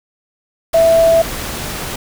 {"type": "tone in noise", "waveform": "sine", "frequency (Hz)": 660, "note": "E5", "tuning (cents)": 2, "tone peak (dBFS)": -7, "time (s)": [0.74, 1.22], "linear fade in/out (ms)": 5, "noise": "pink", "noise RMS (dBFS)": -24, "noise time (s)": [0.73, 1.96], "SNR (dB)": 14, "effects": []}